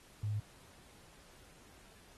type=tone; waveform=sine; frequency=105.2 Hz; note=G#2; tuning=23 cents sharp; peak=-33 dBFS; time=0.23-0.4 s; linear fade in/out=5 ms; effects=pink hiss -61 dBFS RMS until 2.17 s + AAC 32 kbps